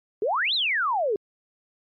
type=exponential two-way sweep; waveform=sine; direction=up then down; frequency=383.2 to 4227 to 383.2 Hz; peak=-21 dBFS; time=0.22-1.16 s; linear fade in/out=2 ms; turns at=0.54 s; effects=MP3 32 kbps